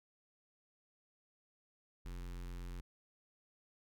square tone with notch filter, 44.07 Hz, F1, 16 cents sharp, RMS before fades -45 dBFS, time 2.05-2.81 s, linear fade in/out 10 ms, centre 640 Hz, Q 1.6, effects none

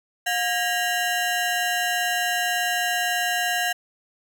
25% pulse ring-modulated tone, 1174.7 Hz, D6, in tune, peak -15 dBFS, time 0.26-3.73 s, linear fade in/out 10 ms, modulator 459 Hz, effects none

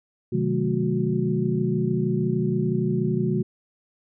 sine tone cluster, 129 / 155.3 / 186.1 / 219.4 / 365.7 Hz, C3 / D#3 / F#3 / A3 / F#4, -24 / -3 / +10 / -5 / -20 cents, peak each -27 dBFS, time 0.32-3.43 s, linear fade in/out 10 ms, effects none

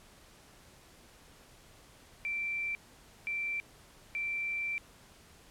sine tone bursts at uneven times, 2345 Hz, D7, 3 cents flat, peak -32 dBFS, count 3, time 2.25-2.75 / 3.27-3.6 / 4.15-4.78 s, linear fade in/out 0 ms, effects pink hiss -58 dBFS RMS until 5.5 s + low-pass 12000 Hz 12 dB/octave

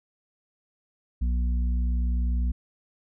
harmonic tone, 60.5 Hz, B1, 35 cents flat, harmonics 1 / 3 / 4, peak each -22 / -38 / -39 dBFS, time 1.21-2.52 s, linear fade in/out 10 ms, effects none

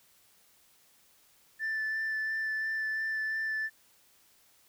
sine tone with vibrato, 1762 Hz, A6, 2 cents sharp, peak -28 dBFS, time 1.59-3.7 s, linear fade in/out 50 ms, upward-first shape sine, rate 2.9 Hz, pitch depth 12 cents each way, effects tanh soft clip ceiling -28 dBFS + white hiss -64 dBFS RMS until 4.68 s

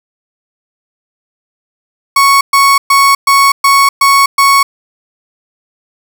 35% pulse tone bursts, 1108.7 Hz, C#6, in tune, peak -3 dBFS, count 7, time 2.16-4.63 s, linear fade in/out 5 ms, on 250 ms, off 120 ms, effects none

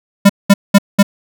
square tone bursts, 199.7 Hz, G3, 32 cents sharp, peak -3 dBFS, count 4, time 0.25-1.03 s, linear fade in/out 10 ms, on 45 ms, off 200 ms, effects none

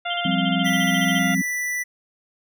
harmonic tone, 698.5 Hz, F5, in tune, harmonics 1 / 2 / 3 / 4 / 5, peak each -27 / -30 / -32 / -33 / -34 dBFS, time 0.05-1.35 s, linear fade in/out 10 ms
sine tone bursts, 3136 Hz, G7, in tune, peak -25 dBFS, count 16, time 0.1-1.188 s, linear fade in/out 5 ms, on 38 ms, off 32 ms
sine chord, F suspended second, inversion none, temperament just, 174.61 / 196.44 / 261.9 Hz, F3 / G3 / C4, 0 / +4 / +2 cents, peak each -24 dBFS, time 0.25-1.42 s, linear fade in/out 5 ms
square tone, 1975.5 Hz, B6, in tune, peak -24 dBFS, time 0.64-1.84 s, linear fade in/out 20 ms
effects none

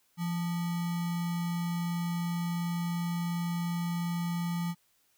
sine tone with sample-and-hold, 171.4 Hz, F3, 32 cents flat, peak -29 dBFS, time 0.17-4.75 s, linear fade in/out 50 ms, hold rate 1050 Hz, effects white hiss -70 dBFS RMS until 5.17 s

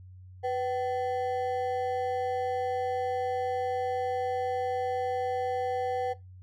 triangle ring-modulated tone, 631 Hz, D#5, 24 cents sharp, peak -22 dBFS, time 0.43-6.14 s, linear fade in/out 20 ms, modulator 135 Hz, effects noise-tail reverb RT60 0.2 s tail -18 dB re dry + added 92 Hz sine -46 dBFS peak until 6.42 s

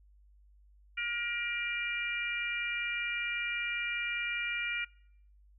harmonic tone, 474.8 Hz, A#4, 32 cents sharp, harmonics 3 / 4 / 5 / 6, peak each -38 / -40 / -34 / -41 dBFS, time 0.97-4.85 s, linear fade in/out 10 ms, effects noise-tail reverb RT60 0.7 s tail -25 dB re dry + added 50 Hz sine -58 dBFS peak until 5.58 s

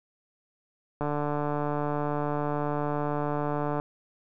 click train, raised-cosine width 1 ms, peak -16 dBFS, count 411, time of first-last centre 1.01-3.799 s, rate 147 Hz, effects none

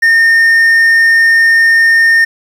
triangle tone, 1825 Hz, A#6, 37 cents flat, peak -3 dBFS, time 0.02-2.25 s, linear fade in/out 10 ms, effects 7-bit

